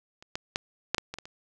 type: clicks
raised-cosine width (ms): 0.2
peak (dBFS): -30 / -14 / -10 / -7 / -10 / -19 / -21 / -26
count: 8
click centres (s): 0.225 / 0.355 / 0.559 / 0.946 / 0.982 / 1.14 / 1.186 / 1.255
effects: none